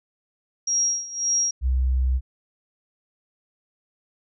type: tone with tremolo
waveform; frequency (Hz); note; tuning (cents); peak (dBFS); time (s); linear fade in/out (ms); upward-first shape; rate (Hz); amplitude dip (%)
sine; 5640; F8; +16; -18; 0.67-1.51; 5; sine; 1.8; 85
type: tone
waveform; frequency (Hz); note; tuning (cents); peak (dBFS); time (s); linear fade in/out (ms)
sine; 64.3; C2; -30; -18; 1.61-2.21; 50
effects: none